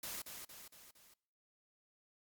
white noise with echo, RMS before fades -44 dBFS, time 0.03-0.22 s, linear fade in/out 5 ms, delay 230 ms, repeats 4, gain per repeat -5 dB, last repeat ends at 1.14 s, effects noise-tail reverb RT60 0.8 s tail -26 dB re dry + Opus 48 kbps

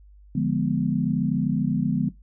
sine chord, D diminished seventh, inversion none, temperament equal, 146.83 / 174.61 / 207.7 / 246.9 Hz, D3 / F3 / Ab3 / Cb4, 0 / 0 / 0 / 0 cents, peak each -26 dBFS, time 0.35-2.09 s, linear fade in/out 5 ms, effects noise-tail reverb RT60 0.2 s tail -18 dB re dry + added 50 Hz sine -47 dBFS peak until 2.22 s

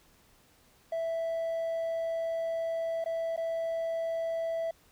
triangle tone with dropouts, 659.3 Hz, E5, in tune, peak -27 dBFS, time 0.92-4.71 s, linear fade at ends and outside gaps 5 ms, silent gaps 3.042-3.059 / 3.363-3.375 s, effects tanh soft clip ceiling -23 dBFS + pink hiss -63 dBFS RMS until 4.91 s

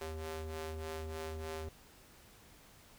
sawtooth ring-modulated tone, 159.1 Hz, D#3, 39 cents sharp, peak -33 dBFS, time 0.01-1.69 s, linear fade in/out 5 ms, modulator 237 Hz, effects pink hiss -60 dBFS RMS until 2.98 s

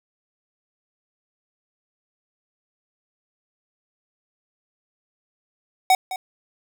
square tone with echo, 750 Hz, F#5, 23 cents sharp, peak -13 dBFS, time 5.9-5.95 s, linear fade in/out 2 ms, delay 210 ms, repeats 1, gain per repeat -14 dB, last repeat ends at 6.16 s, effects none

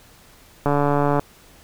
click train, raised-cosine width 1 ms, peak -6 dBFS, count 78, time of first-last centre 0.66-1.195 s, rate 144 Hz, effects pink hiss -50 dBFS RMS until 1.63 s

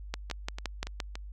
two click trains, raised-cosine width 0.2 ms, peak -15 / -21 dBFS, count 6 / 4, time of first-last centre 0.14-1.002 / 0.3-1.155 s, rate 5.8 / 3.51 Hz, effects added 50 Hz sine -40 dBFS peak until 1.32 s

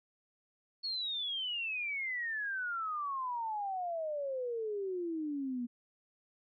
sine exponential sweep, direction down, 4400 to 236 Hz, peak -34 dBFS, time 0.83-5.67 s, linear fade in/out 20 ms, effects none

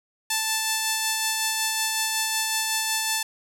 5% pulse tone with tremolo, 880 Hz, A5, in tune, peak -10 dBFS, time 0.3-3.23 s, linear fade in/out 5 ms, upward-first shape sine, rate 5.4 Hz, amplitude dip 25%, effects none

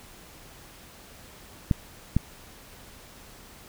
clicks, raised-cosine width 5 ms, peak -8 dBFS, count 2, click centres 1.712 / 2.166 s, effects pink hiss -49 dBFS RMS until 3.68 s

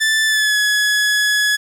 sawtooth tone with pitch glide, 1760 to 1691.2 Hz, A6 to G#6, 0 to +31 cents, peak -10 dBFS, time 0-1.57 s, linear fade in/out 20 ms, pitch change -69 cents, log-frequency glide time 0.26-0.57 s, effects low-pass 11000 Hz 12 dB/octave + 8-bit

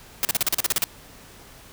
white noise bursts, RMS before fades -21 dBFS, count 11, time 0.23-0.84 s, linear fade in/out 0 ms, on 20 ms, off 39 ms, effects pink hiss -47 dBFS RMS until 1.72 s

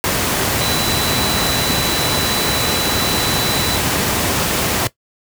sine tone in noise, 3974 Hz, B7, 10 cents sharp, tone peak -23 dBFS, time 0.61-3.77 s, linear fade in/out 0 ms, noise pink, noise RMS -17 dBFS, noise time 0.04-4.87 s, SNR -9 dB, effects noise-tail reverb RT60 0.1 s tail -17 dB re dry + high-pass 80 Hz 12 dB/octave

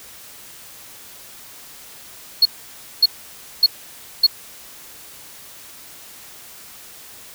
triangle tone bursts, 4331 Hz, C#8, 41 cents flat, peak -7 dBFS, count 4, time 2.42-4.266 s, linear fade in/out 5 ms, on 34 ms, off 570 ms, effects white hiss -41 dBFS RMS until 7.34 s

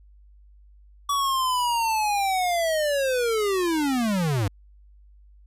square linear sweep, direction down, 1143 to 92.6 Hz, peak -22 dBFS, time 1.09-4.48 s, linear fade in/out 5 ms, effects added 50 Hz sine -49 dBFS peak until 5.46 s + resampled to 32000 Hz

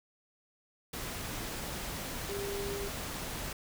sine tone in noise, 400 Hz, G4, 35 cents sharp, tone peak -36 dBFS, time 2.29-2.88 s, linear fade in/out 5 ms, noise pink, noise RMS -39 dBFS, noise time 0.93-3.53 s, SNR 0 dB, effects none

